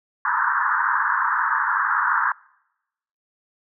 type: band-pass noise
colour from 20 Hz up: white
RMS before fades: -21 dBFS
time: 0.25-2.32 s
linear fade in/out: 2 ms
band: 900 to 1700 Hz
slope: 96 dB/octave
effects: noise-tail reverb RT60 0.9 s tail -26 dB re dry